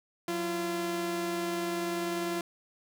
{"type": "tone pair together", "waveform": "sawtooth", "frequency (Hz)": [181.1, 341.9], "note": ["F#3", "F4"], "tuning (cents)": [-37, -37], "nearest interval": "major seventh", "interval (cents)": 1100, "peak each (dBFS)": [-35, -27], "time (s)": [0.28, 2.41], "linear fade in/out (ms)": 2, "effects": []}